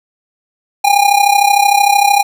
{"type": "tone with amplitude modulation", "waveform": "square", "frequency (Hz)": 810, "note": "G#5", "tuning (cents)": -43, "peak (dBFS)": -5, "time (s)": [0.84, 2.23], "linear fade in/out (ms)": 10, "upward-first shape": "sine", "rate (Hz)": 33.2, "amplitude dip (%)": 75, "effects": []}